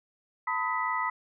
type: tone cluster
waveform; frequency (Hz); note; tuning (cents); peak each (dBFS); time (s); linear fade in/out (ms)
sine; 900 / 1005 / 1263 / 1974; A5 / B5 / D#6 / B6; +39 / +30 / +26 / -1; -34 / -31 / -32 / -33; 0.47-1.1; 5
effects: none